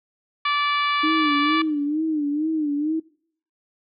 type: harmonic tone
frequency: 581 Hz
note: D5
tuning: 19 cents flat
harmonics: 2 / 3 / 4 / 5 / 6 / 7 / 8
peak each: -21 / -30 / -26 / -32 / -31 / -38 / -41 dBFS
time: 0.45-1.62 s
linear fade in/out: 5 ms
type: tone with vibrato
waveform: sine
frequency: 303.3 Hz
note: D#4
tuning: 44 cents flat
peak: -20 dBFS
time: 1.03-3 s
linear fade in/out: 10 ms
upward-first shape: sine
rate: 2.2 Hz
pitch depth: 96 cents each way
effects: noise-tail reverb RT60 0.6 s tail -22 dB re dry